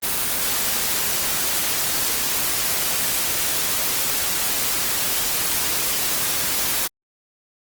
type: noise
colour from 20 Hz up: white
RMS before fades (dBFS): -22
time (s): 0.02-6.88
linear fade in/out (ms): 20
effects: Opus 24 kbps